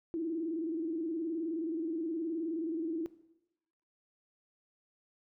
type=tone with vibrato; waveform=sine; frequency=326.5 Hz; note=E4; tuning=17 cents flat; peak=-32 dBFS; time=0.14-3.06 s; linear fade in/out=0 ms; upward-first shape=square; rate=19 Hz; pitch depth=66 cents each way; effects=noise-tail reverb RT60 0.9 s tail -17 dB re dry